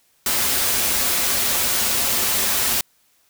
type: noise with comb filter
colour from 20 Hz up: white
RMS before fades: -20 dBFS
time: 0.26-2.81 s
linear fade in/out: 2 ms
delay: 6.5 ms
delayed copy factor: -0.5
effects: white hiss -61 dBFS RMS until 3.29 s